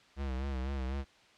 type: tone with vibrato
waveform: square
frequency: 66.7 Hz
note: C2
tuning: 34 cents sharp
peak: -34 dBFS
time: 0.16-1.05 s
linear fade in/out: 50 ms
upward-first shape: sine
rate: 4 Hz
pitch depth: 77 cents each way
effects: white hiss -61 dBFS RMS until 1.37 s + low-pass 4000 Hz 12 dB/octave